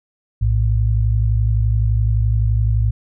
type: tone pair together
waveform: sine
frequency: 58.27 / 110 Hz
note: A#1 / A2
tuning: 0 / 0 cents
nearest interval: major seventh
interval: 1100 cents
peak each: -16 dBFS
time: 0.41-2.91 s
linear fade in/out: 10 ms
effects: none